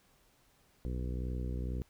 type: harmonic tone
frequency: 62.1 Hz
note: B1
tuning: 10 cents sharp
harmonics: 1 / 2 / 3 / 4 / 5 / 6 / 7 / 8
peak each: -35 / -41 / -45 / -47 / -49 / -51 / -52 / -53 dBFS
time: 0.85-1.82 s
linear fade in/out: 0 ms
effects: pink hiss -68 dBFS RMS until 1.89 s